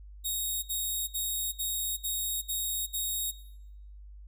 10% pulse tone bursts, 3759 Hz, A#7, 14 cents sharp, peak -22 dBFS, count 7, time 0.24-3.318 s, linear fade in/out 20 ms, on 390 ms, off 58 ms, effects noise-tail reverb RT60 0.8 s tail -18 dB re dry + added 50 Hz sine -45 dBFS peak until 4.27 s

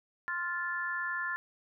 sine chord, F major, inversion second, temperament just, 1047.7 / 1396.9 / 1746.1 Hz, C6 / F6 / A6, +2 / 0 / -14 cents, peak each -39 / -37 / -34 dBFS, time 0.28-1.36 s, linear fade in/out 0 ms, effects none

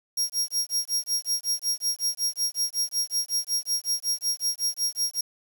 sawtooth tone with tremolo, 5600 Hz, F8, 4 cents sharp, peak -19 dBFS, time 0.17-5.21 s, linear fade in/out 5 ms, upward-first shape sine, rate 5.4 Hz, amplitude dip 100%, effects 8-bit

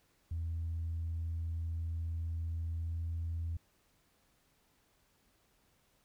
sine tone with pitch glide, 82.6 to 83.13 Hz, E2 to E2, +4 to +15 cents, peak -33 dBFS, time 0.31-3.57 s, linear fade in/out 5 ms, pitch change +11 cents, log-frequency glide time 2.8-2.98 s, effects tanh soft clip ceiling -31 dBFS + pink hiss -72 dBFS RMS until 6.04 s

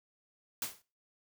white noise with exponential decay, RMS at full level -32 dBFS, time 0.62-0.82 s, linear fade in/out 2 ms, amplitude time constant 43 ms, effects noise-tail reverb RT60 0.3 s tail -18 dB re dry

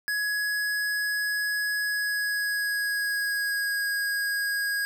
square tone with pitch glide, 1677 to 1642.5 Hz, G#6 to G#6, +16 to -20 cents, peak -26 dBFS, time 0.08-4.85 s, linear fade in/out 0 ms, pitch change -36 cents, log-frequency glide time 1.8-3.88 s, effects none

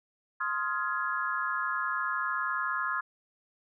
sine chord, F minor seventh, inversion second, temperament just, 1047.7 / 1257.2 / 1396.9 / 1676.3 Hz, C6 / Eb6 / F6 / Ab6, +2 / +18 / 0 / +16 cents, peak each -34 dBFS, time 0.4-3.01 s, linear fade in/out 10 ms, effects none

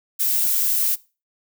violet noise, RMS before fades -20 dBFS, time 0.19-0.96 s, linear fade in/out 20 ms, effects noise-tail reverb RT60 0.3 s tail -20 dB re dry

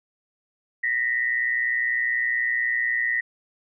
sine tone pair together, 1852 / 1971.9 Hz, A#6 / B6, -12 / -3 cents, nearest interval minor second, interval 109 cents, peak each -24 dBFS, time 0.83-3.21 s, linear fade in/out 10 ms, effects none

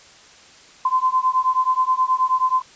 sine beating tone pair, 1025 / 1034.4 Hz, C6 / C6, -36 / -20 cents, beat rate 9.4 Hz, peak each -19 dBFS, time 0.85-2.62 s, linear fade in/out 5 ms, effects white hiss -47 dBFS RMS until 2.75 s + resampled to 16000 Hz

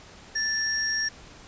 sine tone pair together, 1757 / 5591 Hz, A6 / F8, -3 / +1 cents, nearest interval octave + minor sixth, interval 2004 cents, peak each -27 dBFS, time 0.35-1.09 s, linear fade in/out 10 ms, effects pink hiss -48 dBFS RMS until 1.47 s + resampled to 16000 Hz

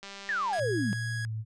click train, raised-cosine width 0.2 ms, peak -26 dBFS, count 113, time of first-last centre 0.03-0.596 s, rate 198 Hz
sine exponential sweep, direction down, 1867 to 184.5 Hz, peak -27 dBFS, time 0.29-0.93 s, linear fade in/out 0 ms
45% pulse tone, 1661.2 Hz, G#6, in tune, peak -35 dBFS, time 0.53-1.25 s, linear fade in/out 0 ms
sine tone with pitch glide, 116.4 to 109.87 Hz, A#2 to A2, -2 to -2 cents, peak -31 dBFS, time 0.58-1.45 s, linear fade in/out 50 ms, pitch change -100 cents, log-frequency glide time 1.17-1.32 s
effects resampled to 22050 Hz

